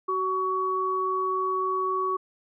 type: tone pair together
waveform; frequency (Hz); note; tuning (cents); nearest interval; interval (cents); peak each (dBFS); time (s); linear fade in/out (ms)
sine; 376.2 / 1124.1; F#4 / C#6; +29 / +24; octave + perfect fifth; 1895; -29 / -25; 0.08-2.17; 10
effects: none